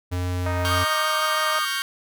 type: tone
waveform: square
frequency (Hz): 89.8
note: F2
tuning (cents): +49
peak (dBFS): -24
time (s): 0.11-0.85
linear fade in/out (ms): 20
type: harmonic tone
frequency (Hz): 311.1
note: D#4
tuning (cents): 0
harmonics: 2 / 3 / 4 / 5 / 6 / 7 / 8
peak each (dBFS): -29 / -33 / -34 / -37 / -39 / -42 / -45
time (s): 0.46-1.59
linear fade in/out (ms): 2
type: chord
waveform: 20% pulse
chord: G half-diminished seventh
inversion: second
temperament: equal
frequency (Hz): 1108.7 / 1396.9 / 1568 / 1864.7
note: Db6 / F6 / G6 / Bb6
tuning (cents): 0 / 0 / 0 / 0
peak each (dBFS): -25 / -27 / -22 / -28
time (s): 0.65-1.82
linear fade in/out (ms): 0
type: tone with vibrato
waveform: sine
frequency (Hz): 1211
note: D#6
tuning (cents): -47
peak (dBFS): -24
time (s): 0.69-1.65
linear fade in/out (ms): 5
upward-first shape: triangle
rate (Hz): 5.9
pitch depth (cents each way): 39
effects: none